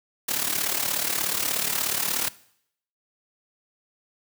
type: noise with amplitude modulation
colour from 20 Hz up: white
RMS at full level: -23 dBFS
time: 0.28-2.29 s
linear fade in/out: 10 ms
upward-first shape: sine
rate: 36.7 Hz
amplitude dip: 70%
effects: noise-tail reverb RT60 0.7 s tail -20 dB re dry + high-pass 100 Hz 12 dB/octave